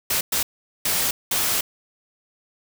white noise bursts at uneven times, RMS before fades -22 dBFS, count 4, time 0.1-0.21 / 0.32-0.43 / 0.85-1.11 / 1.31-1.61 s, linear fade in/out 5 ms, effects none

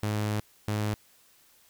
sawtooth tone pair in turn, 105.7 / 105.7 Hz, G#2 / G#2, +31 / +31 cents, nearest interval unison, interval 0 cents, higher neither, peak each -23 dBFS, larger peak neither, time 0.03-0.4 / 0.68-0.94 s, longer first, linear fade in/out 0 ms, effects white hiss -61 dBFS RMS until 1.69 s

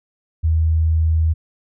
sine tone, 80.2 Hz, E2, 47 cents flat, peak -13 dBFS, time 0.43-1.34 s, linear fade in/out 20 ms, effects none

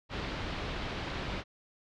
pink low-pass noise, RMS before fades -37 dBFS, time 0.09-1.44 s, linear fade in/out 50 ms, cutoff 4200 Hz, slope 24 dB/octave, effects none

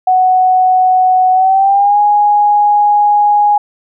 sine tone with pitch glide, 742 to 828.1 Hz, F#5 to G#5, +5 to -5 cents, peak -6 dBFS, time 0.07-3.58 s, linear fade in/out 5 ms, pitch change +190 cents, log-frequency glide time 1.32-1.99 s, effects none

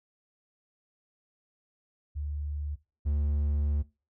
sine / triangle tone pair in turn, 73.42 / 73.02 Hz, D2 / D2, 0 / -9 cents, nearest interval unison, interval 9 cents, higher first, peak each -31 / -23 dBFS, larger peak second, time 2.15-2.76 / 3.05-3.83 s, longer second, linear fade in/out 20 ms, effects noise-tail reverb RT60 0.3 s tail -20 dB re dry

